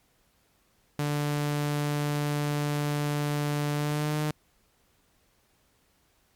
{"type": "tone with pitch glide", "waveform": "sawtooth", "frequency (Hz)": [146.83, 151.48], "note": ["D3", "D#3"], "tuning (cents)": [0, -46], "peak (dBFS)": -22, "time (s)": [0.99, 4.31], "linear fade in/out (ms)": 2, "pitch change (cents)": 54, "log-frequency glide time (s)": [3.74, 4.18], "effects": ["pink hiss -67 dBFS RMS until 6.35 s", "MP3 96 kbps"]}